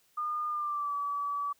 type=tone with pitch glide; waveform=sine; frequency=1215 to 1146.8 Hz; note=D#6 to D6; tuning=-42 to -42 cents; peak=-30 dBFS; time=0.17-1.53 s; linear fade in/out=10 ms; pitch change=-100 cents; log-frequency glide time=0.48-0.95 s; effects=white hiss -68 dBFS RMS until 1.59 s